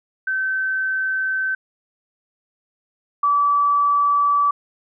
sine tone pair in turn, 1538 / 1152.5 Hz, G6 / D6, -33 / -33 cents, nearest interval perfect fourth, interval 500 cents, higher first, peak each -19 / -14 dBFS, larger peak second, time 0.27-1.55 / 3.23-4.51 s, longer neither, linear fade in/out 5 ms, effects none

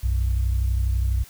sine tone pair together, 61.84 / 94 Hz, B1 / F#2, +3 / +28 cents, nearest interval perfect fifth, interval 725 cents, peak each -19 / -25 dBFS, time 0.03-1.24 s, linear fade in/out 10 ms, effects tanh soft clip ceiling -13 dBFS + white hiss -48 dBFS RMS until 1.29 s

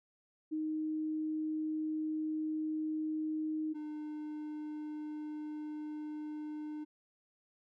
sine / triangle tone pair in turn, 311.1 / 302.9 Hz, D#4 / D#4, 0 / -46 cents, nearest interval unison, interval 46 cents, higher first, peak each -33 / -37 dBFS, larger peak first, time 0.51-3.74 / 3.74-6.85 s, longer first, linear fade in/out 20 ms, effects none

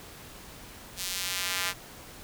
square tone with high-pass filter sweep, 92.5 Hz, F#2, in tune, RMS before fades -32 dBFS, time 0.96-1.74 s, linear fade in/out 50 ms, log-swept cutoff 4500 to 1600 Hz, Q 0.79, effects pink hiss -47 dBFS RMS until 2.23 s

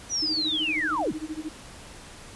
sine linear sweep, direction down, 5990 to 55 Hz, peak -24 dBFS, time 0.09-1.14 s, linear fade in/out 50 ms
sine tone with tremolo, 311.1 Hz, D#4, in tune, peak -28 dBFS, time 0.22-1.49 s, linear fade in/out 5 ms, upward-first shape sine, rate 13 Hz, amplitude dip 95%
effects pink hiss -45 dBFS RMS until 2.35 s + resampled to 24000 Hz

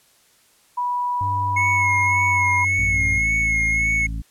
sine tone, 979 Hz, B5, 15 cents flat, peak -20 dBFS, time 0.77-2.65 s, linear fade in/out 10 ms
triangle tone with pitch glide, 98 to 92.55 Hz, G2 to F#2, 0 to +1 cents, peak -23 dBFS, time 1.21-3.18 s, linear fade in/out 0 ms, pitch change -99 cents, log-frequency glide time 1.91-2.95 s
triangle tone with vibrato, 2178 Hz, C#7, 31 cents flat, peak -16 dBFS, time 1.56-4.07 s, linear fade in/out 10 ms, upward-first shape sine, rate 1.8 Hz, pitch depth 32 cents each way
harmonic tone, 55 Hz, A1, in tune, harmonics 1 / 2 / 3 / 4 / 5, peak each -25 / -34 / -35 / -42 / -40 dBFS, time 2.78-4.22 s, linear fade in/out 10 ms
effects white hiss -57 dBFS RMS until 4.3 s + low-pass 12000 Hz 12 dB/octave

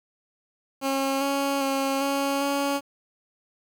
15% pulse tone with pitch steps, 271.5 / 277.7 / 272.1 / 277.5 / 280.6 Hz, C#4 / C#4 / C#4 / C#4 / C#4, -36 / +3 / -32 / +2 / +21 cents, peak -17 dBFS, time 0.81-2.81 s, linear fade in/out 50 ms, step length 400 ms, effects 9-bit

